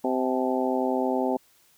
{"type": "harmonic tone with a mistuned harmonic", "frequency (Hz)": 129.4, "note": "C3", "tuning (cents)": -19, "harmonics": [2, 3, 4, 5, 6, 7], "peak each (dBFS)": [-27, -29, -30, -31, -32, -32], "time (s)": [0.04, 1.37], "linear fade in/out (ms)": 5, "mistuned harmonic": 7, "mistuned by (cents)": -72, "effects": ["white hiss -61 dBFS RMS until 1.77 s"]}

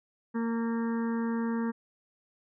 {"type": "harmonic tone", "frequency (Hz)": 230.1, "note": "A#3", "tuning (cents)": -22, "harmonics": [1, 2, 4, 5, 6, 7, 8], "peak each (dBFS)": [-28, -37, -41, -45, -49, -46, -49], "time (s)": [0.34, 1.72], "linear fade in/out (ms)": 20, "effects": []}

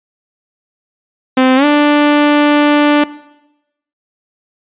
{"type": "tone with pitch glide", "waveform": "sawtooth", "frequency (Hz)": [258.9, 294], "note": ["C4", "D4"], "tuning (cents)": [-18, 2], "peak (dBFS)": -3, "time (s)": [1.37, 3.04], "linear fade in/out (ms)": 5, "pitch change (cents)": 220, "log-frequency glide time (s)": [1.56, 1.65], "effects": ["noise-tail reverb RT60 0.9 s tail -18 dB re dry", "resampled to 8000 Hz"]}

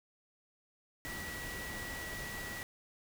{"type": "tone in noise", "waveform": "sine", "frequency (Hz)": 1937, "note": "B6", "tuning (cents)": -34, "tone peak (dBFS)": -43, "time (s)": [1.05, 2.63], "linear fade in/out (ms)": 0, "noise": "pink", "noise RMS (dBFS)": -44, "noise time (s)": [1.05, 2.63], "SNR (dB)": -2, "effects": []}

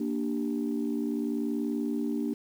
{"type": "chord", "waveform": "sine", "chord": "G minor", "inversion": "first", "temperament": "equal", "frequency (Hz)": [233.1, 293.7, 392], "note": ["Bb3", "D4", "G4"], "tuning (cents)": [0, 0, 0], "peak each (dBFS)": [-30, -30, -36], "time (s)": [0, 2.34], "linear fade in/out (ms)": 5, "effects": ["tanh soft clip ceiling -20 dBFS", "9-bit"]}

